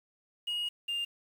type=tone pair in turn; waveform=sine; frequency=2876 / 2805 Hz; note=F#7 / F7; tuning=-50 / +7 cents; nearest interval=unison; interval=43 cents; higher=first; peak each=-28 dBFS; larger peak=neither; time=0.47-0.69 / 0.88-1.05 s; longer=first; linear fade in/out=10 ms; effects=tanh soft clip ceiling -30 dBFS + 9-bit